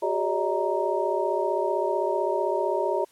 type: tone cluster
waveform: sine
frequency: 370.3 / 405.8 / 575 / 631 / 934 Hz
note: F#4 / G#4 / D5 / D#5 / A#5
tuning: +1 / -40 / -37 / +24 / +3 cents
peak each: -29 dBFS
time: 0.02-3.05 s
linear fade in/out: 10 ms
effects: white hiss -59 dBFS RMS until 3.11 s + low-pass 11000 Hz 12 dB/octave